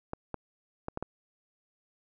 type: clicks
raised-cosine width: 1 ms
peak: -20 dBFS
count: 5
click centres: 0.134 / 0.343 / 0.884 / 0.974 / 1.026 s
effects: none